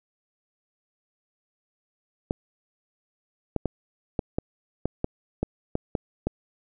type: clicks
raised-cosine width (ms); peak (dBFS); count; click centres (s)
2; -11; 11; 2.309 / 3.563 / 3.657 / 4.192 / 4.385 / 4.856 / 5.044 / 5.43 / 5.754 / 5.952 / 6.27
effects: none